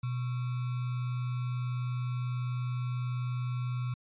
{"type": "tone with sample-and-hold", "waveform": "sine", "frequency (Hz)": 124.3, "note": "B2", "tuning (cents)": 12, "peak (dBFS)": -30, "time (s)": [0.03, 3.94], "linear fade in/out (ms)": 5, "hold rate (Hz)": 1225, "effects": ["resampled to 8000 Hz"]}